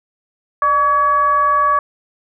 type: tone with frequency modulation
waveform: sine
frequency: 1138 Hz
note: C#6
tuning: 45 cents sharp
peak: -11 dBFS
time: 0.62-1.79 s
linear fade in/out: 2 ms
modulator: 538 Hz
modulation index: 0.47
effects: none